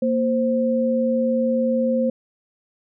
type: tone pair together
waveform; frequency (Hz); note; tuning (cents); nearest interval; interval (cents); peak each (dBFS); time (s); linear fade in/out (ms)
sine; 233.1 / 523.3; A#3 / C5; 0 / 0; octave + major second; 1400; -20; 0.02-2.1; 5
effects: none